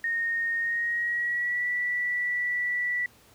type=tone with pitch glide; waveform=sine; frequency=1850 to 1957.7 Hz; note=A#6 to B6; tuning=-14 to -16 cents; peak=-25 dBFS; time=0.04-3.06 s; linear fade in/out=2 ms; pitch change=+98 cents; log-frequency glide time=0.6-1.67 s; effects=pink hiss -57 dBFS RMS until 3.34 s + high-pass 60 Hz 12 dB/octave